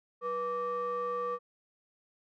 triangle ring-modulated tone, 338.3 Hz, E4, 45 cents sharp, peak -26 dBFS, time 0.21-1.39 s, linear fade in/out 50 ms, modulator 826 Hz, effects none

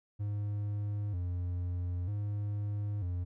triangle tone with vibrato, 95.7 Hz, G2, 41 cents flat, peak -30 dBFS, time 0.19-3.25 s, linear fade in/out 20 ms, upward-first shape square, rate 0.53 Hz, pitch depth 130 cents each way, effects none

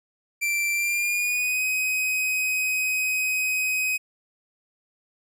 45% pulse tone with pitch glide, 2350 to 2519 Hz, D7 to D#7, +1 to +21 cents, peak -22 dBFS, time 0.41-3.98 s, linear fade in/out 20 ms, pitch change +120 cents, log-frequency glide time 0.73-1.64 s, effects none

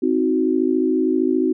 sine chord, C diminished, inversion none, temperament equal with one note detuned, 261.6 / 316.6 / 370 Hz, C4 / Eb4 / Gb4, 0 / +30 / 0 cents, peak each -20 dBFS, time 0.02-1.53 s, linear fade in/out 10 ms, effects none

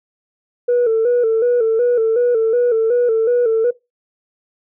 sine tone with vibrato, 466.2 Hz, A#4, in tune, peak -10 dBFS, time 0.68-3.71 s, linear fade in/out 10 ms, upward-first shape square, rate 2.7 Hz, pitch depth 73 cents each way, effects noise-tail reverb RT60 0.2 s tail -19 dB re dry + tanh soft clip ceiling -9 dBFS

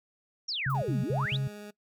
sine exponential two-way sweep, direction down then up, 5870 to 173.3 to 4181 Hz, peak -30 dBFS, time 0.48-1.37 s, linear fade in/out 10 ms, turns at 1 s
sine tone bursts, 134.8 Hz, C#3, 48 cents flat, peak -27 dBFS, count 4, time 0.66-1.477 s, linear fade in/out 5 ms, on 160 ms, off 59 ms
violet noise with exponential decay, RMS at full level -45 dBFS, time 0.7-0.81 s, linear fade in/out 1 ms, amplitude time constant 23 ms
20% pulse tone with vibrato, 207.6 Hz, G#3, in tune, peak -37 dBFS, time 0.74-1.71 s, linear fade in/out 10 ms, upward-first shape triangle, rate 16 Hz, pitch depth 9 cents each way
effects noise-tail reverb RT60 0.1 s tail -21 dB re dry

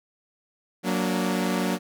sawtooth chord, Gb augmented, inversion none, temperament equal with one note detuned, 185 / 233.1 / 290.5 Hz, Gb3 / Bb3 / D4, 0 / 0 / -19 cents, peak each -22 / -24 / -26 dBFS, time 0.83-1.79 s, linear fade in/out 50 ms, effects none

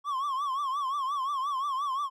triangle tone with vibrato, 1101 Hz, C#6, 12 cents flat, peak -26 dBFS, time 0.04-2.1 s, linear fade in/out 50 ms, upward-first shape triangle, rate 5.7 Hz, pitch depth 140 cents each way, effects none

